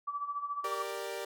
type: tone with tremolo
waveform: sine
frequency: 1154 Hz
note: D6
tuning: 31 cents flat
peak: -31 dBFS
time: 0.07-0.83 s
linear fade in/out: 10 ms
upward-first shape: sine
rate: 14 Hz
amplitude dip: 70%
type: chord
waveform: sawtooth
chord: G minor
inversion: none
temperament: equal with one note detuned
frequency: 392 / 466.2 / 589 Hz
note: G4 / Bb4 / D5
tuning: 0 / 0 / +5 cents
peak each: -37 dBFS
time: 0.64-1.25 s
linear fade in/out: 5 ms
effects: none